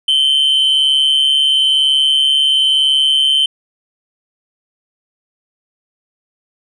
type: tone with amplitude modulation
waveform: triangle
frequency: 3079 Hz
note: G7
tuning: 32 cents flat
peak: -5 dBFS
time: 0.08-3.46 s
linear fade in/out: 5 ms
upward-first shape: sine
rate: 141 Hz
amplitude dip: 60%
effects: tanh soft clip ceiling -1 dBFS + resampled to 22050 Hz